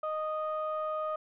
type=tone pair together; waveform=sine; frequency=619.7 / 1241 Hz; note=D#5 / D#6; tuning=-7 / -5 cents; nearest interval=octave; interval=1202 cents; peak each=-32 / -33 dBFS; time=0.03-1.16 s; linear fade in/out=5 ms; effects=tanh soft clip ceiling -25 dBFS